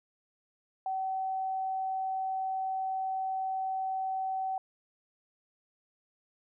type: tone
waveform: sine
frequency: 762 Hz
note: G5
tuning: 49 cents flat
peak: -30 dBFS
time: 0.86-4.58 s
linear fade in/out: 2 ms
effects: none